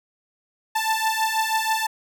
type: beating tone pair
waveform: sawtooth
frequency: 880 / 886.2 Hz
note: A5 / A5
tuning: 0 / +12 cents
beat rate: 6.2 Hz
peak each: -20 / -20 dBFS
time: 0.75-1.87 s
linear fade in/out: 10 ms
effects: none